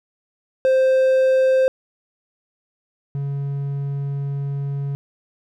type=tone pair in turn; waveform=triangle; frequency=523.3 / 140.17 Hz; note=C5 / C#3; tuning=0 / +20 cents; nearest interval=octave + major seventh; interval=2280 cents; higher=first; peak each=-11 / -20 dBFS; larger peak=first; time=0.65-1.68 / 3.15-4.95 s; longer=second; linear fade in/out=0 ms; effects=none

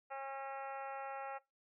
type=harmonic tone; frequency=271.7 Hz; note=C#4; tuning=35 cents flat; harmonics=2 / 3 / 4 / 5 / 6 / 7 / 8 / 9 / 10; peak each=-47 / -44 / -55 / -49 / -60 / -56 / -61 / -58 / -62 dBFS; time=0.1-1.39 s; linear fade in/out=20 ms; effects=noise-tail reverb RT60 0.2 s tail -21 dB re dry

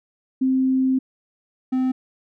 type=tone pair in turn; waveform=sine / triangle; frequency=261.6 / 258.1 Hz; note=C4 / C4; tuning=0 / -23 cents; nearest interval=unison; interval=23 cents; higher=first; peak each=-16 dBFS; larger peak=neither; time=0.41-0.99 / 1.72-1.92 s; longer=first; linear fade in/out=10 ms; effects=none

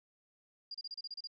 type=tone bursts; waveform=sine; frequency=4819 Hz; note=D8; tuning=44 cents sharp; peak=-40 dBFS; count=9; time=0.71-1.273 s; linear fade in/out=5 ms; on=35 ms; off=31 ms; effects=none

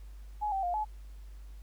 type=tone with pitch steps; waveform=sine; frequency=841 / 775 / 706 / 854 Hz; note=G#5 / G5 / F5 / G#5; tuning=+22 / -20 / +19 / +48 cents; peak=-29 dBFS; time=0.41-0.85 s; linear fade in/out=20 ms; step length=110 ms; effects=added 50 Hz sine -44 dBFS peak until 1.62 s + pink hiss -65 dBFS RMS until 1.62 s

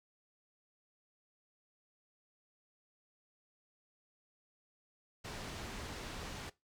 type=low-pass noise; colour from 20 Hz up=pink; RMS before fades=-45 dBFS; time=5.24-6.5 s; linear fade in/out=10 ms; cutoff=6400 Hz; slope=12 dB/octave; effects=noise-tail reverb RT60 0.2 s tail -19 dB re dry

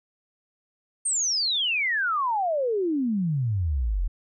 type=exponential sweep; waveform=sine; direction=down; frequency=8870 to 39.35 Hz; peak=-22 dBFS; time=1.05-4.08 s; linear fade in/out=10 ms; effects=none

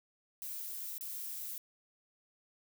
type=noise with dropouts; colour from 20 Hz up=violet; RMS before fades=-42 dBFS; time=0.42-1.58 s; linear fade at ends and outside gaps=1 ms; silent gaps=0.981-1.009 s; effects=none

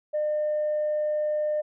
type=tone; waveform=sine; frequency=604 Hz; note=D5; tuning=48 cents sharp; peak=-22 dBFS; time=0.13-1.62 s; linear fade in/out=20 ms; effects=tanh soft clip ceiling -20 dBFS

